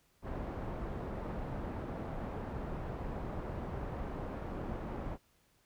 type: low-pass noise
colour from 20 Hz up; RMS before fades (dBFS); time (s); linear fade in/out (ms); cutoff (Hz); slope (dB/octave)
pink; -40; 0.22-5.18; 50; 940; 12
effects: pink hiss -71 dBFS RMS until 5.65 s